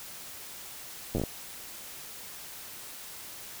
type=slowing click train; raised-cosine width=2 ms; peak=-17 dBFS; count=7; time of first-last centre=1.15-1.237 s; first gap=9 ms; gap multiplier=1.19; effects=white hiss -44 dBFS RMS until 3.6 s